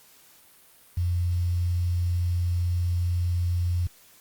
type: tone with quantisation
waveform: sine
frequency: 87.8 Hz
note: F2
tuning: 10 cents sharp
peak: -22 dBFS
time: 0.97-3.87 s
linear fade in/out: 5 ms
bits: 8
effects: white hiss -55 dBFS RMS until 4.2 s + Opus 48 kbps